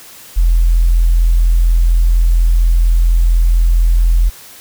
sine tone, 42.13 Hz, E1, 38 cents sharp, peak -6 dBFS, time 0.36-4.3 s, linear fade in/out 20 ms, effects tanh soft clip ceiling -2 dBFS + white hiss -37 dBFS RMS until 4.6 s

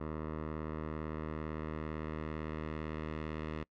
10% pulse tone with low-pass filter sweep, 77.78 Hz, D#2, in tune, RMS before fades -40 dBFS, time 0-3.64 s, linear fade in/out 10 ms, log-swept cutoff 1300 to 2500 Hz, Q 1.1, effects noise-tail reverb RT60 0.1 s tail -26 dB re dry

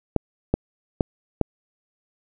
clicks, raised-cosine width 2 ms, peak -5 dBFS, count 4, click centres 0.163 / 0.54 / 1.008 / 1.413 s, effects none

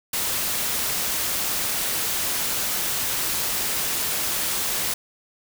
white noise, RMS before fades -25 dBFS, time 0.13-4.94 s, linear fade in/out 5 ms, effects none

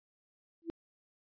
sine tone with exponential growth, 332.4 Hz, E4, 15 cents sharp, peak -30 dBFS, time 0.62-0.7 s, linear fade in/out 0 ms, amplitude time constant 16 ms, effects resampled to 11025 Hz

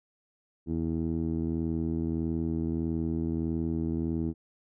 15% pulse tone with low-pass filter, 81.6 Hz, E2, 17 cents flat, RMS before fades -30 dBFS, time 0.66-4.34 s, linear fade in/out 50 ms, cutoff 330 Hz, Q 2.2, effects none

